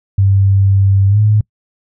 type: tone with pitch glide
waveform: sine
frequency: 97.9 to 106.15 Hz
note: G2 to G#2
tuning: -2 to +38 cents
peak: -7 dBFS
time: 0.18-1.41 s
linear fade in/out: 5 ms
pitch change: +140 cents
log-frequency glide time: 1.08-1.19 s
effects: noise-tail reverb RT60 0.1 s tail -25 dB re dry